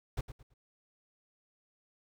brown noise with echo, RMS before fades -34 dBFS, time 0.17-0.21 s, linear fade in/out 5 ms, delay 110 ms, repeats 3, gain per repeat -11 dB, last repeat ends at 0.54 s, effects none

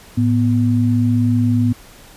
sine tone pair together, 109.17 / 245.3 Hz, A2 / B3, -13 / -12 cents, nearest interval octave + major second, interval 1401 cents, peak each -15 dBFS, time 0.17-1.73 s, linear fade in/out 10 ms, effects pink hiss -43 dBFS RMS until 2.16 s + resampled to 32000 Hz

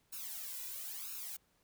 blue noise with flanger, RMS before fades -44 dBFS, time 0.12-1.37 s, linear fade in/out 10 ms, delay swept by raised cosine 0.74 to 2.04 ms, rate 1 Hz, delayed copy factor +1, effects pink hiss -74 dBFS RMS until 1.63 s

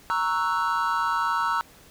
triangle chord, F# dominant seventh, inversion first, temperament equal, 932.3 / 1108.7 / 1318.5 / 1480 Hz, A#5 / C#6 / E6 / F#6, 0 / 0 / 0 / 0 cents, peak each -25 / -28 / -24 / -29 dBFS, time 0.1-1.61 s, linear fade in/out 0 ms, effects pink hiss -52 dBFS RMS until 1.9 s

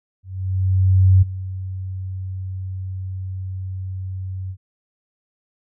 sine tone with ADSR envelope, 94 Hz, F#2, 28 cents sharp, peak -8 dBFS, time 0.23-4.57 s, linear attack 990 ms, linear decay 14 ms, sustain -17 dB, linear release 68 ms, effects none

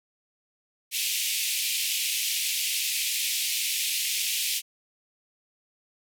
pink band-pass noise, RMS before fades -28 dBFS, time 0.91-4.62 s, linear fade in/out 50 ms, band 2300 to 16000 Hz, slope 48 dB/octave, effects none

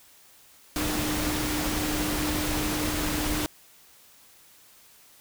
sine tone in noise, 302.7 Hz, D#4, 48 cents flat, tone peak -30 dBFS, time 0.76-3.46 s, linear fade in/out 0 ms, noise pink, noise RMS -29 dBFS, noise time 0.76-3.46 s, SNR -4 dB, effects white hiss -55 dBFS RMS until 5.2 s

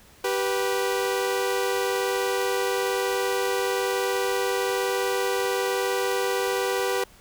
sawtooth tone pair together, 389 / 490.1 Hz, G4 / B4, -13 / -13 cents, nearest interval major third, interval 400 cents, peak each -22 / -22 dBFS, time 0.24-7.04 s, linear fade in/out 5 ms, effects pink hiss -53 dBFS RMS until 7.2 s

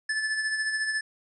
square tone with tremolo, 1741 Hz, A6, 19 cents flat, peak -25 dBFS, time 0.09-1.01 s, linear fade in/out 5 ms, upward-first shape sine, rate 14 Hz, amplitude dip 45%, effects resampled to 24000 Hz

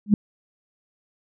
sine tone with exponential growth, 207.1 Hz, G#3, 5 cents flat, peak -8 dBFS, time 0.06-0.14 s, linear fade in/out 2 ms, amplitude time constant 17 ms, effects none

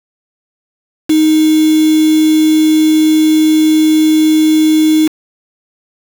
sine tone with quantisation, 311.7 Hz, D#4, 3 cents sharp, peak -6 dBFS, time 1.09-5.08 s, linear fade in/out 10 ms, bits 3, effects none

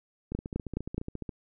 two click trains, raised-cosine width 3 ms, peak -17 / -23 dBFS, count 4 / 15, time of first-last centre 0.35-0.98 / 0.32-1.292 s, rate 4.76 / 14.4 Hz, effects none

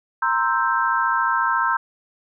sine chord, C dominant seventh, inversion third, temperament equal, 932.3 / 1046.5 / 1318.5 / 1568 Hz, Bb5 / C6 / E6 / G6, 0 / 0 / 0 / 0 cents, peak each -23 dBFS, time 0.22-1.77 s, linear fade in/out 5 ms, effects none

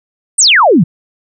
sine exponential sweep, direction down, 9397 to 141.8 Hz, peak -4 dBFS, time 0.38-0.84 s, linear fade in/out 10 ms, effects none

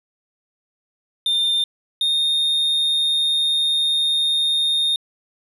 triangle tone pair in turn, 3608 / 3675 Hz, A7 / A#7, +43 / -25 cents, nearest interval unison, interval 32 cents, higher second, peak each -15 dBFS, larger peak neither, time 1.26-1.64 / 2.01-4.96 s, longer second, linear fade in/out 2 ms, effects resampled to 32000 Hz

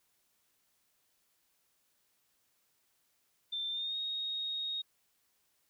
sine tone with pitch glide, 3566 to 3741 Hz, A7 to A#7, +22 to +5 cents, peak -34 dBFS, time 3.52-4.82 s, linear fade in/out 10 ms, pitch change +83 cents, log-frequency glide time 3.69-3.97 s, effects white hiss -75 dBFS RMS until 5.69 s

